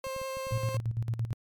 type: tone with vibrato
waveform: 30% pulse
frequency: 530 Hz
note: C5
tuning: 22 cents sharp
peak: -31 dBFS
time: 0.04-0.77 s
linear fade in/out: 2 ms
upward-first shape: sine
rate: 10 Hz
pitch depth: 10 cents each way
type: clicks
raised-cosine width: 5 ms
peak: -34 dBFS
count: 7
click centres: 0.068 / 0.164 / 0.216 / 0.37 / 0.469 / 0.511 / 0.557 s
type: tone with tremolo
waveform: sine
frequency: 114.5 Hz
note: A#2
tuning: 31 cents flat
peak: -26 dBFS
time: 0.52-1.33 s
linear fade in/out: 0 ms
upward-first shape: square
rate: 8.9 Hz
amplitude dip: 70%
effects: MP3 96 kbps